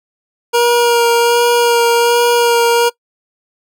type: tone with vibrato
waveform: 25% pulse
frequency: 473.3 Hz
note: A#4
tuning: 26 cents sharp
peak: -5 dBFS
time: 0.53-2.9 s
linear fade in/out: 20 ms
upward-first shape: sine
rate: 1.3 Hz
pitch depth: 15 cents each way
effects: noise-tail reverb RT60 0.1 s tail -22 dB re dry